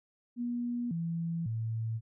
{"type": "tone with pitch steps", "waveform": "sine", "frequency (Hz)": [240.7, 167, 112.6], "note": ["B3", "E3", "A2"], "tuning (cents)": [-44, 23, 40], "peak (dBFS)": -31, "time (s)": [0.36, 2.01], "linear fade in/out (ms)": 50, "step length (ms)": 550, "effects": []}